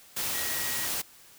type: tone in noise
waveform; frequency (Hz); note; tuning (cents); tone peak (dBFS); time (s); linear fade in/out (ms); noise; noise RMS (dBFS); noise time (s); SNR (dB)
sine; 1902; A#6; +34; -38; 0.34-0.87; 10; white; -31; 0.16-1.02; -10
effects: white hiss -54 dBFS RMS until 1.38 s